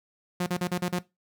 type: tone bursts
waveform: sawtooth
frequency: 178.7 Hz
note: F3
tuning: 40 cents sharp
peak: -21 dBFS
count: 6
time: 0.4-0.99 s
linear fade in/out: 5 ms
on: 65 ms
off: 40 ms
effects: noise-tail reverb RT60 0.2 s tail -18 dB re dry